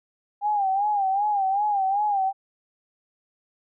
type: tone with vibrato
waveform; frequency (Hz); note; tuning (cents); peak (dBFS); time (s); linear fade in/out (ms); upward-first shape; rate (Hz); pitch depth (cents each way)
sine; 802; G5; +39; -20; 0.41-2.33; 50; sine; 2.6; 92
effects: none